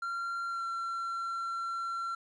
triangle tone with pitch glide, 1378 to 1360.6 Hz, F6 to F6, -24 to -46 cents, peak -31 dBFS, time 0.02-2.15 s, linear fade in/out 5 ms, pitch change -22 cents, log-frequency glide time 0.48-0.63 s, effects resampled to 22050 Hz + 11-bit

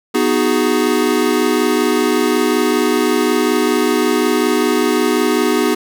square chord, G# minor seventh, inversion first, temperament equal, 246.9 / 311.1 / 370 / 415.3 Hz, B3 / D#4 / F#4 / G#4, 0 / 0 / 0 / 0 cents, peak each -19 dBFS, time 0.14-5.75 s, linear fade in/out 10 ms, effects none

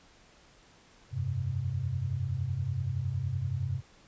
sine chord, F suspended second, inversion none, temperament equal, 87.31 / 98 / 130.81 Hz, F2 / G2 / C3, 0 / 0 / 0 cents, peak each -37 / -33 / -32 dBFS, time 1.11-3.82 s, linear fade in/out 50 ms, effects pink hiss -59 dBFS RMS until 4.07 s + resampled to 16000 Hz

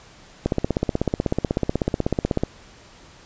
click train, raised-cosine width 2 ms, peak -6 dBFS, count 33, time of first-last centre 0.46-2.435 s, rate 16.2 Hz, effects pink hiss -48 dBFS RMS until 3.25 s + resampled to 16000 Hz

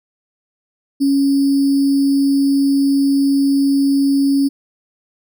sine tone with sample-and-hold, 277.2 Hz, C#4, in tune, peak -11 dBFS, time 1-4.49 s, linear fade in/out 20 ms, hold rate 4900 Hz, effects none

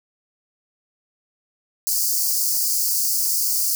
white high-pass noise, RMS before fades -21 dBFS, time 1.87-3.75 s, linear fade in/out 0 ms, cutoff 4500 Hz, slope 96 dB/octave, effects none

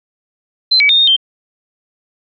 sine tone with pitch steps, 4084 / 2279 / 3661 / 3688 / 3149 Hz, C8 / C#7 / A#7 / A#7 / G7, -43 / +47 / -32 / -19 / +7 cents, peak -7 dBFS, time 0.71-1.165 s, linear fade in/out 10 ms, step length 91 ms, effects none

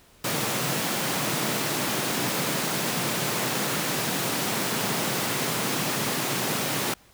pink high-pass noise, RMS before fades -27 dBFS, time 0.24-6.94 s, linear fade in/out 5 ms, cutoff 120 Hz, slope 48 dB/octave, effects pink hiss -56 dBFS RMS until 7.13 s

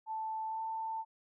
sine tone with pitch glide, 880 to 890.7 Hz, A5 to A5, 0 to +21 cents, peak -35 dBFS, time 0.06-1.05 s, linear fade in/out 50 ms, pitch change +21 cents, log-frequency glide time 0.47-0.61 s, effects none

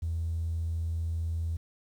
triangle tone, 82.41 Hz, E2, in tune, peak -25 dBFS, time 0.02-1.57 s, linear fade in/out 10 ms, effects tanh soft clip ceiling -26 dBFS + 10-bit

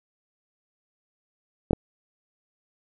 clicks, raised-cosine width 2 ms, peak -8 dBFS, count 2, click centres 1.709 / 1.732 s, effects none

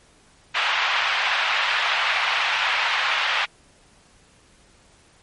white band-pass noise, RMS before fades -22 dBFS, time 0.54-3.46 s, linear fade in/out 20 ms, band 770 to 3100 Hz, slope 24 dB/octave, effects pink hiss -55 dBFS RMS until 5.22 s + MP3 48 kbps

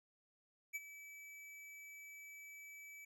square tone with ADSR envelope, 2300 Hz, D7, 37 cents flat, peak -39 dBFS, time 0.73-3.05 s, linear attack 25 ms, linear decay 31 ms, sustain -14 dB, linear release 6 ms, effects none

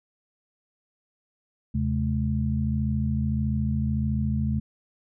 sine tone cluster, 78.6 / 132.4 / 214 Hz, D#2 / C3 / A3, +18 / +21 / -48 cents, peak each -27 dBFS, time 1.74-4.6 s, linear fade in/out 10 ms, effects none

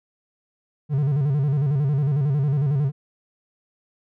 triangle tone with vibrato, 141.5 Hz, C#3, 36 cents sharp, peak -16 dBFS, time 0.89-2.92 s, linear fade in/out 50 ms, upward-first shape square, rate 11 Hz, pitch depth 96 cents each way, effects none

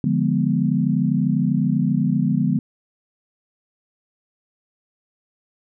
sine chord, D diminished seventh, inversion none, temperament equal with one note detuned, 146.83 / 174.61 / 207.1 / 246.9 Hz, D3 / F3 / Ab3 / Cb4, 0 / 0 / -5 / 0 cents, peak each -22 dBFS, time 0.04-2.59 s, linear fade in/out 2 ms, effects none

